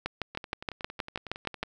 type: two click trains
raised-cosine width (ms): 0.3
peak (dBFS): -14 / -24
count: 11 / 15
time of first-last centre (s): 0.06-1.63 / 0.35-1.634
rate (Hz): 6.37 / 10.9
effects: none